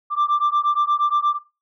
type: beating tone pair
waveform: sine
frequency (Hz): 1176 / 1184.5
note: D6 / D6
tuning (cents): +2 / +14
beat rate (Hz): 8.5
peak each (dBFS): -18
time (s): 0.1-1.39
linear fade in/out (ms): 50
effects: noise-tail reverb RT60 0.3 s tail -20 dB re dry + tanh soft clip ceiling -13 dBFS